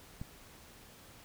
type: click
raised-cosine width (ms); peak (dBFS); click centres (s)
5; -28; 0.215
effects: pink hiss -56 dBFS RMS until 1.24 s